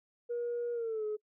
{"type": "tone with pitch glide", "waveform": "sine", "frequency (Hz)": [477.5, 425.4], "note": ["A#4", "G#4"], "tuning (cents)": [42, 42], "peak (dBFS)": -31, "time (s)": [0.29, 1.17], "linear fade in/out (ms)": 20, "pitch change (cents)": -200, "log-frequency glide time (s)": [0.73, 1.05], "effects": ["noise-tail reverb RT60 0.1 s tail -26 dB re dry", "tanh soft clip ceiling -29 dBFS"]}